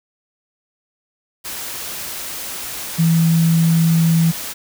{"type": "tone in noise", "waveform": "sine", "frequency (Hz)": 164.81, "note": "E3", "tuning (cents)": 0, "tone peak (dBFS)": -11, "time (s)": [2.98, 4.32], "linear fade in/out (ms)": 20, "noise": "white", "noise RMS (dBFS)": -28, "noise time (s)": [1.44, 4.54], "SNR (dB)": 14, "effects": []}